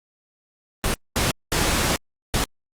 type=noise bursts at uneven times; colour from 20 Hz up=pink; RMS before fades=-21 dBFS; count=4; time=0.84-0.94 / 1.16-1.31 / 1.52-1.96 / 2.34-2.44 s; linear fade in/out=0 ms; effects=low-pass 12000 Hz 12 dB/octave + Opus 32 kbps